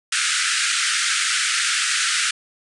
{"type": "band-pass noise", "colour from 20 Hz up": "pink", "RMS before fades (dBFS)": -21, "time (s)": [0.12, 2.31], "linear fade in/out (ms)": 5, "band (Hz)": [1300, 9700], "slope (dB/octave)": 96, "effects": []}